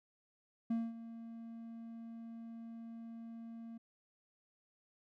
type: tone with ADSR envelope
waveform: triangle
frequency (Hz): 229.1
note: A#3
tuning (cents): -30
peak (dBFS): -29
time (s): 0.7-3.78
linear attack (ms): 8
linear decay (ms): 220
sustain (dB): -15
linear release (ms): 9
effects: none